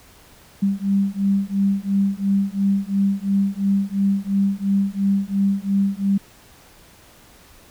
sine beating tone pair, 196 / 198.9 Hz, G3 / G3, 0 / +25 cents, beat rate 2.9 Hz, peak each -20 dBFS, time 0.62-6.18 s, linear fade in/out 10 ms, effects pink hiss -49 dBFS RMS until 7.7 s

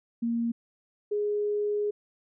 sine tone pair in turn, 233.1 / 415.3 Hz, A#3 / G#4, 0 / 0 cents, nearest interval minor seventh, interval 1000 cents, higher second, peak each -25 dBFS, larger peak neither, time 0.22-0.52 / 1.11-1.91 s, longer second, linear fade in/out 10 ms, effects none

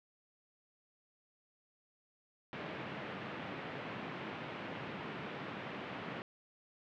pink band-pass noise, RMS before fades -44 dBFS, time 2.53-6.22 s, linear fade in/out 0 ms, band 130 to 2900 Hz, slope 24 dB/octave, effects none

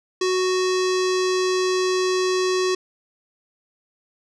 square tone with low-pass filter, 370 Hz, F#4, in tune, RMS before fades -21 dBFS, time 0.21-2.75 s, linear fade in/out 5 ms, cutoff 5800 Hz, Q 2.5, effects none

